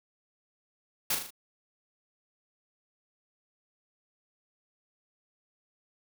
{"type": "noise with echo", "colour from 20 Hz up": "white", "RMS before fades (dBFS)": -28, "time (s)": [1.1, 1.15], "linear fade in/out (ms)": 5, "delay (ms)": 39, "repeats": 4, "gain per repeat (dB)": -5, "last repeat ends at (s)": 1.306, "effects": []}